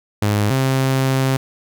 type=tone pair in turn; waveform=sawtooth; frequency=103.83 / 132.92 Hz; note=G#2 / C3; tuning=0 / +28 cents; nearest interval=major third; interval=428 cents; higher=second; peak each=-11 dBFS; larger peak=neither; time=0.22-0.5 / 0.5-1.37 s; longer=second; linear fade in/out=5 ms; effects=none